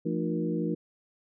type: tone cluster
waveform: sine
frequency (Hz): 171.2 / 222.4 / 305 / 357.4 / 472.8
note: F3 / A3 / D#4 / F4 / A#4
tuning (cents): -34 / +19 / -34 / +40 / +24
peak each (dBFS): -31 / -34 / -32 / -35 / -36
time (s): 0.05-0.75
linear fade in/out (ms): 10
effects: none